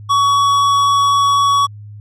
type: tone with tanh clipping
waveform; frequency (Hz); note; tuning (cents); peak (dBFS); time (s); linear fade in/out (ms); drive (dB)
sine; 1126; C#6; +27; -12; 0.09-1.67; 20; 13
effects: added 104 Hz sine -31 dBFS peak until 2 s